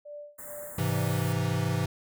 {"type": "tone with tremolo", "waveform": "sine", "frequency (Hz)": 587.3, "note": "D5", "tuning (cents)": 0, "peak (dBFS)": -38, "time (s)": [0.05, 1.25], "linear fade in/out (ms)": 10, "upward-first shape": "sine", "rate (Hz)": 2.3, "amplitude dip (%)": 95}
{"type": "band-stop noise", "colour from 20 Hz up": "white", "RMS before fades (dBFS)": -43, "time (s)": [0.38, 1.33], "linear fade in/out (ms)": 10, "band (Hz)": [2000, 7000], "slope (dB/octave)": 96}
{"type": "chord", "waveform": "square", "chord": "Ab augmented", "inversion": "none", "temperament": "equal", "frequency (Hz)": [103.83, 130.81, 164.81], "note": ["Ab2", "C3", "E3"], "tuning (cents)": [0, 0, 0], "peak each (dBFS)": -31, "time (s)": [0.78, 1.86], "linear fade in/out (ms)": 5}
{"effects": []}